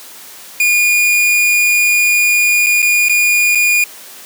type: tone with dropouts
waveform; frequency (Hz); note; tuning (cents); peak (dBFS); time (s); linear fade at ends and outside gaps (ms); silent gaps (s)
45% pulse; 2435; D#7; -38; -9; 0.6-3.84; 2; 2.663-2.667 / 2.82-2.826 / 3.085-3.095 / 3.55-3.554
effects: white hiss -35 dBFS RMS until 4.25 s + high-pass 200 Hz 12 dB/octave